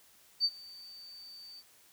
sine tone with ADSR envelope, 4589 Hz, D8, 41 cents flat, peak -23 dBFS, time 0.4-1.63 s, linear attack 44 ms, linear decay 51 ms, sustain -24 dB, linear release 43 ms, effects white hiss -62 dBFS RMS until 1.92 s

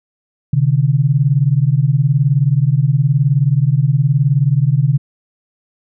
sine beating tone pair, 130 / 149 Hz, C3 / D3, -11 / +25 cents, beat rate 19 Hz, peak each -13 dBFS, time 0.53-4.98 s, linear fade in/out 5 ms, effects none

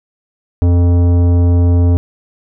sine tone with tanh clipping, 87.31 Hz, F2, in tune, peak -9 dBFS, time 0.62-1.97 s, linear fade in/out 0 ms, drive 14 dB, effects none

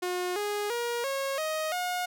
sawtooth tone with pitch steps, 360 / 413.5 / 475 / 545.7 / 626.8 / 720 Hz, F#4 / G#4 / A#4 / C#5 / D#5 / F#5, -47 / -8 / +33 / -27 / +13 / -47 cents, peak -25 dBFS, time 0.02-2.06 s, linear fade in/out 10 ms, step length 340 ms, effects none

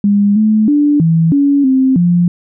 sine tone with pitch steps, 203 / 215.8 / 292.6 / 163.7 / 282.5 / 262.7 / 174.7 Hz, G#3 / A3 / D4 / E3 / C#4 / C4 / F3, -39 / -33 / -6 / -12 / +33 / +7 / +1 cents, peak -7 dBFS, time 0.04-2.28 s, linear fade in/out 2 ms, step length 320 ms, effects none

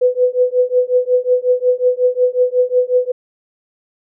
sine tone with tremolo, 499.4 Hz, B4, 19 cents sharp, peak -7 dBFS, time 0.01-3.12 s, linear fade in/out 10 ms, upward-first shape triangle, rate 5.5 Hz, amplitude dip 100%, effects none

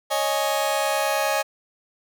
sawtooth chord, C# suspended second, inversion none, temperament just, 554.4 / 623.7 / 831.5 Hz, C#5 / D#5 / G#5, 0 / +4 / +2 cents, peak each -22 / -21 / -21 dBFS, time 0.1-1.43 s, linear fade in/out 20 ms, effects none

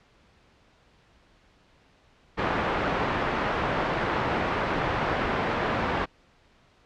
white low-pass noise, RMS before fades -27 dBFS, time 2.37-6.06 s, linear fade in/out 20 ms, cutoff 1300 Hz, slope 12 dB/octave, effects pink hiss -60 dBFS RMS until 6.85 s + low-pass 4000 Hz 12 dB/octave

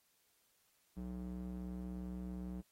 square tone with band-pass filter, 61.3 Hz, B1, 12 cents flat, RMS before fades -44 dBFS, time 0.96-2.62 s, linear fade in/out 20 ms, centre 200 Hz, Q 1.6, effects white hiss -75 dBFS RMS until 2.71 s + AAC 48 kbps

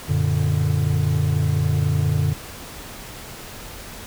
triangle chord, Gb augmented, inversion none, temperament equal, 92.5 / 116.54 / 146.83 Hz, Gb2 / Bb2 / D3, 0 / 0 / 0 cents, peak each -20 / -22 / -18 dBFS, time 0.08-2.34 s, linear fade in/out 20 ms, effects pink hiss -37 dBFS RMS until 4.06 s

